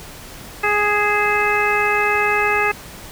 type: harmonic tone with a mistuned harmonic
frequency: 415.3 Hz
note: G#4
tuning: in tune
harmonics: 1 / 2 / 3 / 4 / 5 / 6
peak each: -22 / -22 / -22 / -22 / -22 / -22 dBFS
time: 0.63-2.72 s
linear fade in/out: 10 ms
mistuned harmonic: 6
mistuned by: +60 cents
effects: pink hiss -37 dBFS RMS until 3.11 s